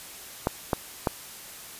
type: clicks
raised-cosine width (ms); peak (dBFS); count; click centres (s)
1; -8; 3; 0.471 / 0.732 / 1.072
effects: white hiss -43 dBFS RMS until 1.79 s + resampled to 32000 Hz